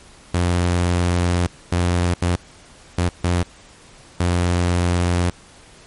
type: tone bursts at uneven times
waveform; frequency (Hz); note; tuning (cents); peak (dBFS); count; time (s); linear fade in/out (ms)
sawtooth; 88; F2; +14; -12; 6; 0.34-1.47 / 1.72-2.14 / 2.22-2.36 / 2.98-3.09 / 3.24-3.43 / 4.2-5.3; 5
effects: pink hiss -46 dBFS RMS until 5.86 s + MP3 48 kbps